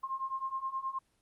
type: beating tone pair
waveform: sine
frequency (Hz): 1058 / 1067.5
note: C6 / C6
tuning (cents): +19 / +34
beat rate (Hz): 9.5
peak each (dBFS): -38 / -36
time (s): 0.03-0.99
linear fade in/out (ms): 10
effects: pink hiss -73 dBFS RMS until 1.21 s + Opus 24 kbps

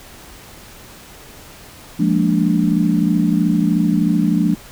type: chord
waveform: sine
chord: Bb dominant seventh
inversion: second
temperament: equal with one note detuned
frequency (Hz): 174.61 / 207.7 / 230.8 / 293.7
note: F3 / Ab3 / Bb3 / D4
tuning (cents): 0 / 0 / -17 / 0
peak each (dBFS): -17 / -18 / -20 / -19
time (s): 1.99-4.55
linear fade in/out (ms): 10
effects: pink hiss -40 dBFS RMS until 4.71 s

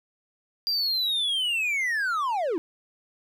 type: linear sweep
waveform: triangle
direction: down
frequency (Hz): 4800 to 300.1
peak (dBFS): -22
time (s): 0.67-2.58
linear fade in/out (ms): 0
effects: none

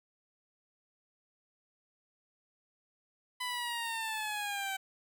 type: linear sweep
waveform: 15% pulse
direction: down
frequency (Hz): 1003 to 767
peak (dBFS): -28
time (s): 3.4-4.77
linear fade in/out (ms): 10
effects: none

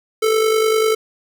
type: tone with amplitude modulation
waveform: square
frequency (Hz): 440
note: A4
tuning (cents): 0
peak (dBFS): -12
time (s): 0.22-0.95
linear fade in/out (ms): 10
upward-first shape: sine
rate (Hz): 50.1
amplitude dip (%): 50
effects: none

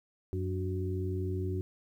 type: harmonic tone with a mistuned harmonic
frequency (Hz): 92.5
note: F#2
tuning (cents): 0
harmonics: 1 / 2 / 3 / 4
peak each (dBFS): -32 / -42 / -41 / -37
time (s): 0.33-1.61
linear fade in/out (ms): 0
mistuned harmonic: 3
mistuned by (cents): +75
effects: 11-bit

